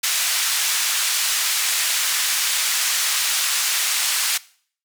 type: band-pass noise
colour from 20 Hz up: white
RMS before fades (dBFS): -21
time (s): 0.03-4.38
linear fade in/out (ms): 10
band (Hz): 1400 to 9100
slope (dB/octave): 12
effects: noise-tail reverb RT60 0.5 s tail -20 dB re dry